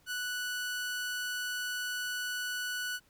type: tone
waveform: sawtooth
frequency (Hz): 1480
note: F#6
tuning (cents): 0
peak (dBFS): -30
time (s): 0.06-3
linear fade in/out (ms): 50
effects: pink hiss -67 dBFS RMS until 3.09 s